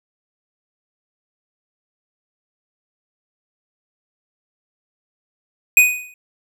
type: tone with exponential decay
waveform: square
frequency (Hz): 2489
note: D#7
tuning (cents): 0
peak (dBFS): -5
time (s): 5.77-6.14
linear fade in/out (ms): 2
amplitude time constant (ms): 79
effects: none